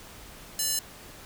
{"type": "tone with high-pass filter", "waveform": "square", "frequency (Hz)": 586, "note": "D5", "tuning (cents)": -4, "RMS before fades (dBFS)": -28, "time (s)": [0.59, 0.79], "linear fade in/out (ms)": 2, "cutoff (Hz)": 6000, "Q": 1, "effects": ["pink hiss -47 dBFS RMS until 1.25 s"]}